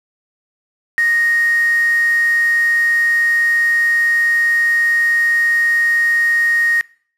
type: tone with quantisation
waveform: sine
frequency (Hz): 1864.7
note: A#6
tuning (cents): 0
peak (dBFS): -12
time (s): 0.98-6.81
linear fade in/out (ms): 0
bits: 4
effects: noise-tail reverb RT60 0.5 s tail -22 dB re dry + low-pass 9000 Hz 12 dB/octave